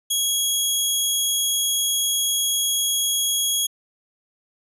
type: tone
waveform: 15% pulse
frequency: 3316 Hz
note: G#7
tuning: 3 cents flat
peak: -12 dBFS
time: 0.1-3.67 s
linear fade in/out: 10 ms
effects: resampled to 32000 Hz